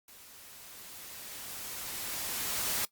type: noise with level ramp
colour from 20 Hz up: white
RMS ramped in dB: -54 to -31 dBFS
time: 0.08-2.85 s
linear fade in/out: 2 ms
effects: noise-tail reverb RT60 0.1 s tail -19 dB re dry + Opus 48 kbps